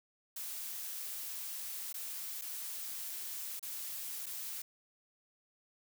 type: noise with dropouts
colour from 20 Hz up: blue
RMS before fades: -42 dBFS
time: 0.36-4.62 s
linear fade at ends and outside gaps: 5 ms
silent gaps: 1.928-1.941 / 2.414-2.419 / 3.595-3.627 / 4.259-4.264 s
effects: none